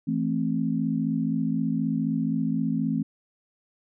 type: chord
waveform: sine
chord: A minor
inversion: second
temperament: just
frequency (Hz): 165 / 220 / 264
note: E3 / A3 / C4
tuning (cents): +2 / 0 / +16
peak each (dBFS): -28 / -27 / -27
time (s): 0.07-3.03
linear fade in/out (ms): 10
effects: none